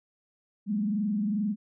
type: tone with frequency modulation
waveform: sine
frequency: 207.7 Hz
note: G#3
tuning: in tune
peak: -25 dBFS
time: 0.66-1.56 s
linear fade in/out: 50 ms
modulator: 22.5 Hz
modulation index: 0.72
effects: none